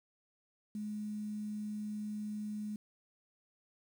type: tone with quantisation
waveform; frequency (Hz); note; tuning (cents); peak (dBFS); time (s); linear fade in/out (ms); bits
sine; 210.7; G#3; +25; -37; 0.75-2.76; 2; 10
effects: none